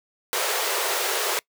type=high-pass noise; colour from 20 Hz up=pink; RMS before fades=-25 dBFS; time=0.33-1.39 s; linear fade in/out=0 ms; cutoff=370 Hz; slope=96 dB/octave; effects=noise-tail reverb RT60 0.1 s tail -24 dB re dry